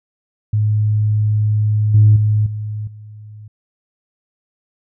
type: tone with level steps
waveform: sine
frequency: 106.3 Hz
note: G#2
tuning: 41 cents sharp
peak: -12 / -5 / -11 / -21 / -33 dBFS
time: 0.53-3.48 s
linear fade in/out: 5 ms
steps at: 1.94 / 2.16 / 2.46 / 2.87 s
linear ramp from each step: 5 ms
effects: tanh soft clip ceiling -1 dBFS